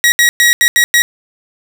sawtooth tone bursts at uneven times, 1906 Hz, A#6, 38 cents sharp, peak -3 dBFS, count 6, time 0.04-0.12 / 0.19-0.29 / 0.4-0.53 / 0.61-0.68 / 0.76-0.84 / 0.94-1.02 s, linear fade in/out 0 ms, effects none

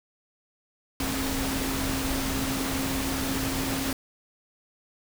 sine tone in noise, 267.9 Hz, C4, 41 cents sharp, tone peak -30 dBFS, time 1-3.93 s, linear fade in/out 2 ms, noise pink, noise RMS -30 dBFS, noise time 1-3.93 s, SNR -3 dB, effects none

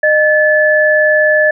sine tone pair together, 612.4 / 1732 Hz, D#5 / A6, -28 / -28 cents, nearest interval octave + tritone, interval 1800 cents, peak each -10 dBFS, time 0.03-1.51 s, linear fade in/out 5 ms, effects none

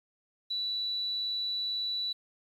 sine tone, 3951 Hz, B7, in tune, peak -30 dBFS, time 0.5-2.13 s, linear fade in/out 10 ms, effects 10-bit

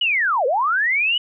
sine linear two-way sweep, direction down then up, 2991 to 466.2 to 2991 Hz, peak -16 dBFS, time 0.01-1.18 s, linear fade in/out 5 ms, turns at 0.46 s, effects none

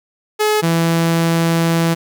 sawtooth tone pair in turn, 425.4 / 166.21 Hz, G#4 / E3, +42 / +15 cents, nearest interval octave + major third, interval 1627 cents, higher first, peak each -9 / -9 dBFS, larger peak neither, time 0.39-0.62 / 0.62-1.95 s, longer second, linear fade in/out 20 ms, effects 8-bit

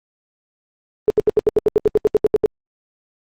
sine tone bursts, 425.6 Hz, G#4, 42 cents sharp, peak -9 dBFS, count 15, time 1.08-2.459 s, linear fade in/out 0 ms, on 21 ms, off 76 ms, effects Opus 24 kbps

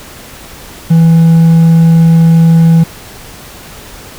triangle tone with hard clipping, 164.81 Hz, E3, in tune, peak -3 dBFS, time 0.9-2.84 s, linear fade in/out 10 ms, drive 5 dB, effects pink hiss -31 dBFS RMS until 4.18 s

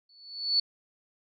sine tone with exponential growth, 4448 Hz, C#8, 5 cents sharp, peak -19 dBFS, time 0.09-0.6 s, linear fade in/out 5 ms, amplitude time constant 110 ms, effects none

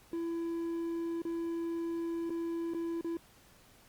triangle tone with dropouts, 334.8 Hz, E4, 27 cents sharp, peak -31 dBFS, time 0.13-3.17 s, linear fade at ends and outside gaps 2 ms, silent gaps 1.219-1.251 / 2.296-2.303 / 2.737-2.746 / 3.011-3.045 s, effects pink hiss -61 dBFS RMS until 3.88 s + Opus 48 kbps

